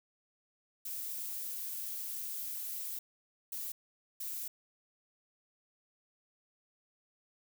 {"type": "noise bursts at uneven times", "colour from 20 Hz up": "violet", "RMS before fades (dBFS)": -40, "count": 3, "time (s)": [[0.85, 2.99], [3.52, 3.72], [4.2, 4.48]], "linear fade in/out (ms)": 5, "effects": []}